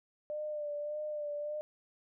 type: tone with vibrato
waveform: sine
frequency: 596 Hz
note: D5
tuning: 25 cents sharp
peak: -35 dBFS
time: 0.3-1.61 s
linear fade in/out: 0 ms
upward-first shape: sine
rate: 1.7 Hz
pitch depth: 31 cents each way
effects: none